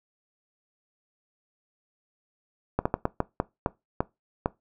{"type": "slowing click train", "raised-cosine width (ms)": 1, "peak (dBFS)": -9, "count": 9, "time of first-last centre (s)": [2.79, 4.459], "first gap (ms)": 65, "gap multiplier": 1.32, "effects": ["noise-tail reverb RT60 0.2 s tail -20 dB re dry"]}